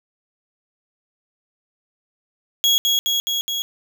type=tone with echo; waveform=35% pulse; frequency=3322 Hz; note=G#7; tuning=in tune; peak=-12 dBFS; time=2.64-2.78 s; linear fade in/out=0 ms; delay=210 ms; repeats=4; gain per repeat=-2 dB; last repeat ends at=3.62 s; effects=none